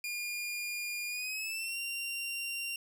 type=tone with pitch glide; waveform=sawtooth; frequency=2421 to 2765 Hz; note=D#7 to F7; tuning=-48 to -18 cents; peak=-32 dBFS; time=0.04-2.76 s; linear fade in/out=2 ms; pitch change=+230 cents; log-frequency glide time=1.08-1.78 s; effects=12-bit